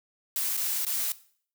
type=noise with dropouts; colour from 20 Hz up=blue; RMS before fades=-29 dBFS; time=0.36-1.12 s; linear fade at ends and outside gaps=1 ms; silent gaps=0.568-0.574 / 0.85-0.866 s; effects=noise-tail reverb RT60 0.5 s tail -17 dB re dry